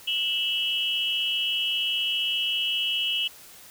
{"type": "tone with amplitude modulation", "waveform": "sine", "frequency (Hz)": 2947, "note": "F#7", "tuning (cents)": -8, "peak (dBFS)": -19, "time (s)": [0.07, 3.28], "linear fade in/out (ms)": 10, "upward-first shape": "sine", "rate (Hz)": 285, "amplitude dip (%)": 100, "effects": ["white hiss -48 dBFS RMS until 3.7 s"]}